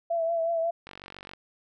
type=tone with vibrato; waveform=sine; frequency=666 Hz; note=E5; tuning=18 cents sharp; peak=-24 dBFS; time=0.1-0.71 s; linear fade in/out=10 ms; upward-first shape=triangle; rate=5.5 Hz; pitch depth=42 cents each way
type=click train; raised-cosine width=0.3 ms; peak=-26 dBFS; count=23; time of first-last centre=0.87-1.335 s; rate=47.3 Hz
effects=none